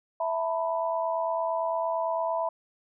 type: chord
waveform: sine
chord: E suspended fourth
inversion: none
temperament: equal with one note detuned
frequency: 659.3 / 899 / 987.8 Hz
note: E5 / A5 / B5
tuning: 0 / +37 / 0 cents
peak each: -28 / -34 / -30 dBFS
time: 0.2-2.49 s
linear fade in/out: 5 ms
effects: none